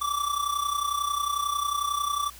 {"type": "tone with amplitude modulation", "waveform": "square", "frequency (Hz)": 1161, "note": "D6", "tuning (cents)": -20, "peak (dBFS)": -23, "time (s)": [0.01, 2.3], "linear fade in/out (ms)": 10, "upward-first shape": "sine", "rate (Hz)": 31.1, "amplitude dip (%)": 70, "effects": ["added 60 Hz sine -50 dBFS peak until 2.39 s", "white hiss -48 dBFS RMS until 2.39 s"]}